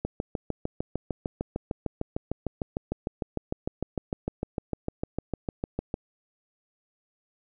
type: click train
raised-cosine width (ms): 2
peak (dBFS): -15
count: 40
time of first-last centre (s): 0.05-5.941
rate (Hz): 6.62
effects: none